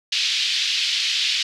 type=band-pass noise; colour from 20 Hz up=pink; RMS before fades=-22 dBFS; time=0.12-1.43 s; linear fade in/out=5 ms; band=2800 to 4700 Hz; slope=24 dB/octave; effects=none